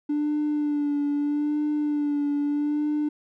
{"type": "tone with vibrato", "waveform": "triangle", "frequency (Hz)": 293.7, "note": "D4", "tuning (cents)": 0, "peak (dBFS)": -19, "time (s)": [0.09, 3.09], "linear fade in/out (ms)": 10, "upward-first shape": "sine", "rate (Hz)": 0.79, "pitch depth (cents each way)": 31, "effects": ["tanh soft clip ceiling -18 dBFS"]}